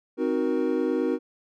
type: chord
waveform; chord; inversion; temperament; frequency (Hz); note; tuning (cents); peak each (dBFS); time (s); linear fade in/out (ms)
triangle; C half-diminished seventh; none; equal with one note detuned; 261.6 / 311.1 / 370 / 471.3; C4 / Eb4 / Gb4 / Bb4; 0 / 0 / 0 / +19; -26; 0.17-1.19; 50
effects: none